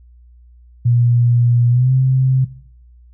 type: tone with pitch glide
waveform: sine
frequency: 120 to 130.86 Hz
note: B2 to C3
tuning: -49 to +1 cents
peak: -10 dBFS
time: 0.85-2.45 s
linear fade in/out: 10 ms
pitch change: +150 cents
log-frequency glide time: 1.69-1.92 s
effects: noise-tail reverb RT60 0.7 s tail -19 dB re dry + added 60 Hz sine -42 dBFS peak until 3.13 s